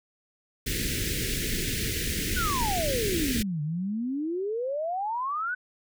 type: band-stop noise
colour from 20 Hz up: pink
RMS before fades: -29 dBFS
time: 0.66-3.43 s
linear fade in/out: 10 ms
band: 460 to 1700 Hz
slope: 48 dB/octave
type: exponential two-way sweep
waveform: sine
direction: down then up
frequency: 1527 to 145.3 to 1527 Hz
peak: -27 dBFS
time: 2.36-5.55 s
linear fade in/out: 10 ms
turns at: 3.62 s
effects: none